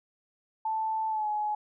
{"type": "tone with pitch glide", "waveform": "sine", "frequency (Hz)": [880, 843.7], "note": ["A5", "G#5"], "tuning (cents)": [0, 27], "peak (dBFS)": -27, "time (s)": [0.65, 1.55], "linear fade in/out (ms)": 5, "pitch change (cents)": -73, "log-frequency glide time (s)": [1.09, 1.28], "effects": []}